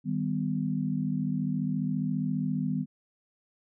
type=chord; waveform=sine; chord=Eb augmented; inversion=none; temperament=equal with one note detuned; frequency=155.56 / 196 / 250.5 Hz; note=Eb3 / G3 / B3; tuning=0 / 0 / +25 cents; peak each=-31 dBFS; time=0.04-2.86 s; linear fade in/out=50 ms; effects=none